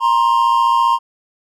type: tone pair together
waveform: triangle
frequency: 939 / 1054 Hz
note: A#5 / C6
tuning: +12 / +12 cents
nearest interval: major second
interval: 200 cents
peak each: -12 dBFS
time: 0-0.99 s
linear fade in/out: 50 ms
effects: none